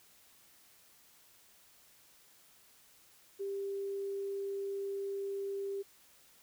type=tone; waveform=sine; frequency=395.5 Hz; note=G4; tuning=15 cents sharp; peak=-35 dBFS; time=3.39-5.83 s; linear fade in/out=20 ms; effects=white hiss -63 dBFS RMS until 6.42 s